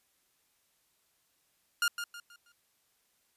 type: tone with echo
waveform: sawtooth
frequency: 1412 Hz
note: F6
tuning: 19 cents sharp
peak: -22 dBFS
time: 1.82-1.88 s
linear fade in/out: 2 ms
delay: 160 ms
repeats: 4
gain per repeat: -9 dB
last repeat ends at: 2.52 s
effects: white hiss -73 dBFS RMS until 3.36 s + resampled to 32000 Hz